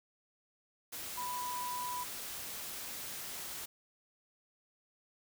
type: tone in noise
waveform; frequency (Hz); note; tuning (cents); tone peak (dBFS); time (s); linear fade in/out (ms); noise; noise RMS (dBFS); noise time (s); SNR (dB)
sine; 987.8; B5; 0; -37; 1.17-2.04; 10; white; -43; 0.92-3.66; +3
effects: none